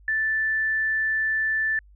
sine tone, 1760 Hz, A6, in tune, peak -21 dBFS, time 0.08-1.79 s, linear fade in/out 2 ms, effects added 50 Hz sine -49 dBFS peak until 1.95 s

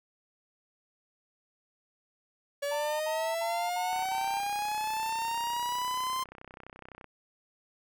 45% pulse linear sweep, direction up, 565 to 1046 Hz, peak -30 dBFS, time 2.62-6.24 s, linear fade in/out 10 ms
triangle tone bursts, 903 Hz, A5, 45 cents sharp, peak -32 dBFS, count 5, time 2.71-4.396 s, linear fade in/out 10 ms, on 290 ms, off 59 ms
click train, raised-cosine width 0.5 ms, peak -31 dBFS, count 100, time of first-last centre 3.93-7.043 s, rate 31.8 Hz
effects none

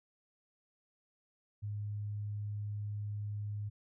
sine tone, 103.83 Hz, G#2, in tune, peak -36 dBFS, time 1.62-3.7 s, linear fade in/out 20 ms, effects none

